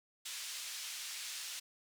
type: band-pass noise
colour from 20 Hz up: pink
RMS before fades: -44 dBFS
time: 0.25-1.6 s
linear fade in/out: 10 ms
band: 3000 to 9100 Hz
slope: 12 dB/octave
effects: none